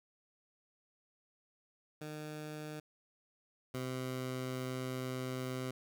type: tone pair in turn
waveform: 15% pulse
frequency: 152.5 / 128.74 Hz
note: D#3 / C3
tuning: -34 / -28 cents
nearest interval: minor third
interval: 294 cents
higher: first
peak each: -36 / -31 dBFS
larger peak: second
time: 2.01-2.8 / 3.74-5.71 s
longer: second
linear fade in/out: 5 ms
effects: none